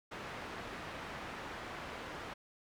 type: low-pass noise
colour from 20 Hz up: white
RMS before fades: -45 dBFS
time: 0.11-2.34 s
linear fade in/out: 10 ms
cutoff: 1700 Hz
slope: 12 dB/octave
effects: none